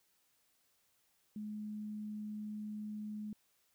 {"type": "tone", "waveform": "sine", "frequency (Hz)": 211.5, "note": "G#3", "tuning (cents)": 32, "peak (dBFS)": -40, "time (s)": [1.36, 3.33], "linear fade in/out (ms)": 2, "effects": ["white hiss -75 dBFS RMS until 3.74 s"]}